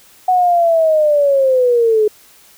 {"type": "linear sweep", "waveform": "sine", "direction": "down", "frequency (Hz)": [743, 419], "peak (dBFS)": -9, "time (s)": [0.28, 2.08], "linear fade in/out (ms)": 5, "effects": ["white hiss -46 dBFS RMS until 2.57 s"]}